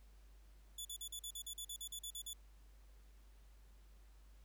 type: tone bursts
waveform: 15% pulse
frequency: 3454 Hz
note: A7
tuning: 33 cents flat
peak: -37 dBFS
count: 14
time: 0.78-2.333 s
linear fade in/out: 5 ms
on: 71 ms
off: 43 ms
effects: added 50 Hz sine -59 dBFS peak until 4.44 s + pink hiss -73 dBFS RMS until 4.44 s